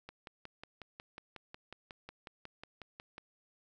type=click train; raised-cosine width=0.3 ms; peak=-30 dBFS; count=18; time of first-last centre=0.09-3.181 s; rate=5.5 Hz; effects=none